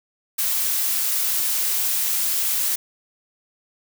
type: noise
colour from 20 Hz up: blue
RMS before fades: -22 dBFS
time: 0.38-2.76 s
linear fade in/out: 10 ms
effects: none